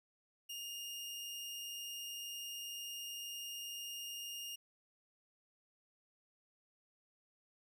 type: tone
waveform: sawtooth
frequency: 2833 Hz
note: F7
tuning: 24 cents sharp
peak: -40 dBFS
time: 0.49-4.56 s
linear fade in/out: 10 ms
effects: none